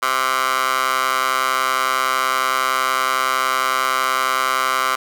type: tone with high-pass filter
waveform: 15% pulse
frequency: 130.81 Hz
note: C3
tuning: in tune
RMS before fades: -19 dBFS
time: 0.02-4.96 s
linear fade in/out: 10 ms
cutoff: 1100 Hz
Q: 2.7
effects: none